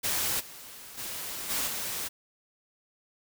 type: noise with level steps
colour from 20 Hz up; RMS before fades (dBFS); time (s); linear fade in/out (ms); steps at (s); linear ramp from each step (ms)
white; -29 / -46 / -37 / -30 / -34; 0.03-2.09; 20; 0.39 / 0.97 / 1.49 / 1.66; 20
effects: none